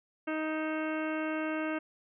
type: harmonic tone with a mistuned harmonic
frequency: 312.7 Hz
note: D#4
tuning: 9 cents sharp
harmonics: 1 / 2 / 3 / 4 / 5 / 6 / 7 / 8 / 9 / 10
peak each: -33 / -37 / -45 / -42 / -40 / -51 / -44 / -55 / -46 / -57 dBFS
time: 0.27-1.79 s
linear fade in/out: 10 ms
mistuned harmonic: 9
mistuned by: -60 cents
effects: none